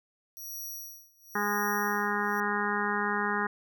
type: tone with tremolo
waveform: 10% pulse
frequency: 5770 Hz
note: F#8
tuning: 44 cents flat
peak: -31 dBFS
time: 0.37-2.4 s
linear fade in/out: 0 ms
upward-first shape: sine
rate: 0.97 Hz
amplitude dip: 95%
type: harmonic tone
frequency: 205.8 Hz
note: G#3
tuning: 16 cents flat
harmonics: 1 / 2 / 4 / 5 / 6 / 7 / 8 / 9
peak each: -35 / -35 / -35 / -35 / -35 / -35 / -35 / -35 dBFS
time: 1.35-3.47 s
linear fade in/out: 5 ms
effects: none